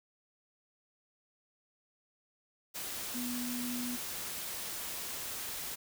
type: tone in noise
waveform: sine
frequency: 244.9 Hz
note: B3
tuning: 14 cents flat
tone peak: -36 dBFS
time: 3.14-3.97 s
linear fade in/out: 20 ms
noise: white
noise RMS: -40 dBFS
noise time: 2.74-5.76 s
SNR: +1 dB
effects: none